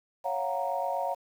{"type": "chord", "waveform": "sine", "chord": "Gb major seventh", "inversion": "second", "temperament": "equal with one note detuned", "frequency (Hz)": [554.4, 692, 740, 932.3], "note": ["Db5", "F5", "Gb5", "Bb5"], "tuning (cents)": [0, -16, 0, 0], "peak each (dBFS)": -33, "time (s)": [0.24, 1.15], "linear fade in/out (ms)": 20, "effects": ["tanh soft clip ceiling -17 dBFS", "9-bit"]}